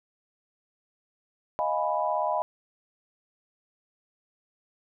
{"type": "chord", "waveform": "sine", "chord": "F half-diminished seventh", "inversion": "third", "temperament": "equal", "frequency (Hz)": [622.3, 698.5, 830.6, 987.8], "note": ["Eb5", "F5", "Ab5", "Cb6"], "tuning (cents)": [0, 0, 0, 0], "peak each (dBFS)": [-29, -31, -31, -29], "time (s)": [1.59, 2.42], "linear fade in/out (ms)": 0, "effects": []}